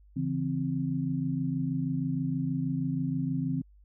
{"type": "tone cluster", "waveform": "sine", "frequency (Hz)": [140.5, 166.8, 261], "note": ["C#3", "E3", "C4"], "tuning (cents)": [24, 21, -4], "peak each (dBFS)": [-32, -32, -31], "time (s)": [0.16, 3.62], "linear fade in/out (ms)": 10, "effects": ["added 50 Hz sine -54 dBFS peak until 3.84 s"]}